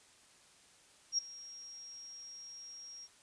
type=tone with ADSR envelope; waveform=sine; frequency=5600 Hz; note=F8; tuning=4 cents sharp; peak=-27 dBFS; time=1.12-3.08 s; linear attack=63 ms; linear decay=8 ms; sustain=-20 dB; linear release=39 ms; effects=white hiss -63 dBFS RMS until 3.22 s + resampled to 22050 Hz